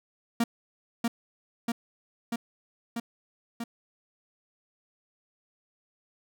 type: tone with echo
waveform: 45% pulse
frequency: 233.1 Hz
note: A#3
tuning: in tune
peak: -22 dBFS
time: 0.4-0.44 s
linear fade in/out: 5 ms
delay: 640 ms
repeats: 5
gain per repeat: -2 dB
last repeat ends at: 3.64 s
effects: none